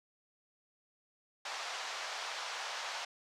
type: band-pass noise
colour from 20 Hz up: pink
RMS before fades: -41 dBFS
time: 1.45-3.05 s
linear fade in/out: 5 ms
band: 680 to 6200 Hz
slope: 24 dB/octave
effects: none